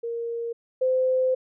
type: tone pair in turn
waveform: sine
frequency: 466.2 / 515.3 Hz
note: A#4 / C5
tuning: 0 / -27 cents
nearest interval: major second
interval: 173 cents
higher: second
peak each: -27 / -19 dBFS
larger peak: second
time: 0.03-0.53 / 0.81-1.35 s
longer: second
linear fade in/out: 10 ms
effects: none